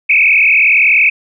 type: tone with frequency modulation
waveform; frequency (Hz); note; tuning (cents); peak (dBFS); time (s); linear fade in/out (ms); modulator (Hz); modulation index
sine; 2406; D7; +41; -6; 0.09-1.1; 10; 41; 5
effects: none